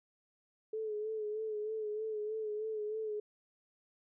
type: tone with vibrato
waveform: sine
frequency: 430.1 Hz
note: A4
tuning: 39 cents flat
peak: -35 dBFS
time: 0.73-3.2 s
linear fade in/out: 5 ms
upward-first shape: sine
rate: 3.2 Hz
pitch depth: 43 cents each way
effects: none